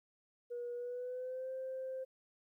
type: tone with pitch glide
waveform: sine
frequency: 482 to 522.6 Hz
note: B4 to C5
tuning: -42 to -2 cents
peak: -38 dBFS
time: 0.5-2.05 s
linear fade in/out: 20 ms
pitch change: +140 cents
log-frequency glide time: 0.74-1.51 s
effects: tanh soft clip ceiling -35 dBFS + 13-bit